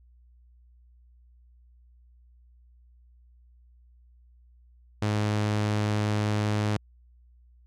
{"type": "tone", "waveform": "sawtooth", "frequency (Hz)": 105.3, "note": "G#2", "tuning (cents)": 24, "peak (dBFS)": -20, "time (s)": [5.02, 6.77], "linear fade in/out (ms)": 5, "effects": ["added 60 Hz sine -54 dBFS peak until 7.66 s", "low-pass 7000 Hz 12 dB/octave"]}